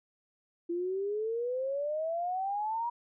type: exponential sweep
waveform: sine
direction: up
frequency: 337.9 to 961 Hz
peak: -30 dBFS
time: 0.69-2.9 s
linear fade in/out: 10 ms
effects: none